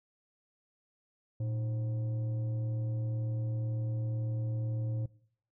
sine tone with frequency modulation, 114 Hz, A#2, 38 cents flat, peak -30 dBFS, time 1.4-5.06 s, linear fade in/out 5 ms, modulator 418 Hz, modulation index 0.28, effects noise-tail reverb RT60 0.6 s tail -21 dB re dry + tanh soft clip ceiling -26 dBFS

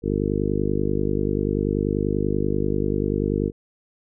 harmonic tone, 50.3 Hz, G1, 45 cents sharp, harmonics 1 / 2 / 3 / 4 / 5 / 6 / 7 / 8 / 9, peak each -29 / -29 / -29 / -29 / -29 / -29 / -29 / -29 / -29 dBFS, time 0.02-3.52 s, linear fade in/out 50 ms, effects none

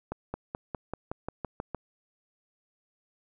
accelerating click train, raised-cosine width 1 ms, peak -19 dBFS, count 10, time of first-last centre 0.12-1.747 s, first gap 220 ms, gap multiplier 0.95, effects none

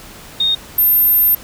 sine tone pair in turn, 3700 / 13222 Hz, A#7 / G#9, -14 / -9 cents, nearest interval octave + minor seventh, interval 2205 cents, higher second, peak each -12 / -9 dBFS, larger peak second, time 0.4-0.55 / 0.78-1.35 s, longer second, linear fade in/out 5 ms, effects pink hiss -37 dBFS RMS until 1.43 s

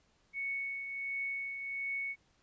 sine tone with tremolo, 2217 Hz, C#7, in tune, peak -33 dBFS, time 0.33-2.16 s, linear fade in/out 50 ms, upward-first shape triangle, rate 1.4 Hz, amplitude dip 50%, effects pink hiss -71 dBFS RMS until 2.42 s + resampled to 16000 Hz

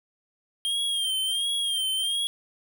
square tone with vibrato, 3202 Hz, G7, 36 cents sharp, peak -25 dBFS, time 0.65-2.27 s, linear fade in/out 0 ms, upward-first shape sine, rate 1.4 Hz, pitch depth 65 cents each way, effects none

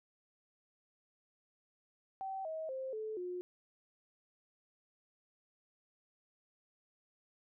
sine tone with pitch steps, 770 / 636.4 / 525.9 / 434.7 / 359.2 Hz, G5 / D#5 / C5 / A4 / F4, -31 / +39 / +9 / -21 / +49 cents, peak -38 dBFS, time 2.21-3.41 s, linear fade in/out 0 ms, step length 240 ms, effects none

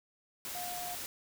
sine tone in noise, 713 Hz, F5, 36 cents sharp, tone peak -40 dBFS, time 0.55-0.95 s, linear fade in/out 0 ms, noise white, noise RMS -41 dBFS, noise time 0.45-1.06 s, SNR -2 dB, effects none

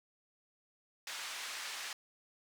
pink band-pass noise, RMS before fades -43 dBFS, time 1.07-1.93 s, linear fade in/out 2 ms, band 1400 to 7400 Hz, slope 12 dB/octave, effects none

